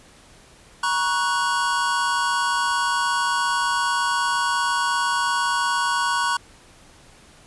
square chord, F# major, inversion first, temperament equal with one note detuned, 951.4 / 1108.7 / 1480 Hz, A#5 / C#6 / F#6, +35 / 0 / 0 cents, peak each -25 dBFS, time 0.83-6.37 s, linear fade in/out 5 ms, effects pink hiss -50 dBFS RMS until 7.46 s + resampled to 24000 Hz

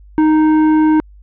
sine tone with tanh clipping, 310.5 Hz, D#4, 3 cents flat, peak -10 dBFS, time 0.18-1 s, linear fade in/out 0 ms, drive 12 dB, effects added 50 Hz sine -38 dBFS peak until 1.22 s + low-pass 2000 Hz 12 dB/octave

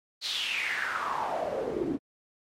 pink noise with band-pass filter sweep, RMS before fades -31 dBFS, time 0.21-1.99 s, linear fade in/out 50 ms, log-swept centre 4300 to 270 Hz, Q 5.5, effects MP3 64 kbps

